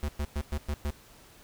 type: tone bursts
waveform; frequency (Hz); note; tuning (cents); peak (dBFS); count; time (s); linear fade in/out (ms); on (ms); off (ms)
square; 73.42; D2; 0; -29; 6; 0.03-0.904; 0; 54; 110
effects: pink hiss -55 dBFS RMS until 1.43 s